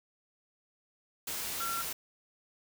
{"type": "tone in noise", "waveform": "sine", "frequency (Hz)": 1363, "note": "F6", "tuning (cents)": -43, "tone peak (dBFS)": -34, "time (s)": [1.6, 1.82], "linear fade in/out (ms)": 5, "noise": "white", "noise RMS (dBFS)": -37, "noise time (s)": [1.27, 1.93], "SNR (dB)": 0, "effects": []}